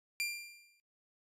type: tone with exponential decay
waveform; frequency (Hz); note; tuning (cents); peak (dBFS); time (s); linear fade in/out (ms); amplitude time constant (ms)
sawtooth; 2382; D7; +24; -28; 0.2-0.8; 0; 130
effects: noise-tail reverb RT60 0.1 s tail -22 dB re dry + resampled to 32000 Hz